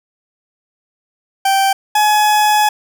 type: tone pair in turn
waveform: 40% pulse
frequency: 780 / 845.2 Hz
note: G5 / G#5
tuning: -9 / +30 cents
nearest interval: minor second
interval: 139 cents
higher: second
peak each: -10 / -9 dBFS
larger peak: second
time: 1.45-1.73 / 1.95-2.69 s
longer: second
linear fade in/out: 5 ms
effects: none